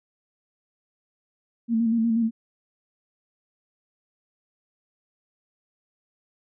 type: tone with vibrato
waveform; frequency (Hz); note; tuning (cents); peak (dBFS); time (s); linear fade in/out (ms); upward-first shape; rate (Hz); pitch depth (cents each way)
sine; 228.2; A#3; -37; -19; 1.68-2.31; 50; square; 8.3; 35
effects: none